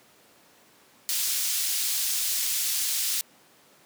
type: high-pass noise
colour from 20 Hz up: pink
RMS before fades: -27 dBFS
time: 1.09-3.21 s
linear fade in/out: 0 ms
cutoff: 4500 Hz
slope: 12 dB/octave
effects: pink hiss -57 dBFS RMS until 3.85 s + high-pass 200 Hz 12 dB/octave